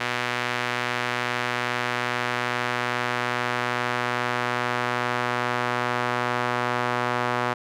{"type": "tone with band-pass filter sweep", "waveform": "sawtooth", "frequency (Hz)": 122.4, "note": "B2", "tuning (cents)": -15, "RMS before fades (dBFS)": -26, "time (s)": [0, 7.54], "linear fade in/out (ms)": 10, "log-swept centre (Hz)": [2000, 1200], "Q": 1.1, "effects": []}